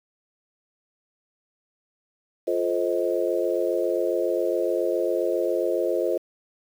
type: chord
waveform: sine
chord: F dominant seventh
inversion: none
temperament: just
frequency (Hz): 349.2 / 436.5 / 523.8 / 628.6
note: F4 / A4 / C5 / Eb5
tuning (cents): 0 / -14 / +2 / +18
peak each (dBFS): -26 / -28 / -26 / -28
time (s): 2.47-6.18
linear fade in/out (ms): 10
effects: 8-bit